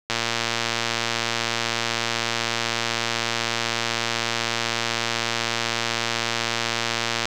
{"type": "click train", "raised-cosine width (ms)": 0.2, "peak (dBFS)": -5, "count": 831, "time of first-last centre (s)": [0.1, 7.255], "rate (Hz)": 116, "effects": []}